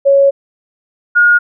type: tone pair in turn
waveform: sine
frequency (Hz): 554.4 / 1433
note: C#5 / F6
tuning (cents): 0 / +44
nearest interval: octave + major third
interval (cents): 1644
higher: second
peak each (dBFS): -5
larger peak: neither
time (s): 0.05-0.31 / 1.15-1.39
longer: first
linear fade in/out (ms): 20
effects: none